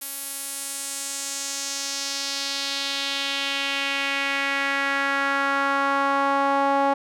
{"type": "tone with band-pass filter sweep", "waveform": "sawtooth", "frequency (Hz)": 277.2, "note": "C#4", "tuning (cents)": 0, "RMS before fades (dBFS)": -25, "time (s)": [0.01, 6.94], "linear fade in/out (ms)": 10, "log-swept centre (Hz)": [12000, 820], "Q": 2.1, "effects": []}